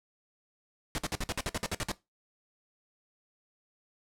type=noise bursts; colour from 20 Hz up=pink; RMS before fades=-32 dBFS; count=12; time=0.95-1.917 s; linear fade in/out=0 ms; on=32 ms; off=53 ms; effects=noise-tail reverb RT60 0.2 s tail -18 dB re dry + low-pass 10000 Hz 12 dB/octave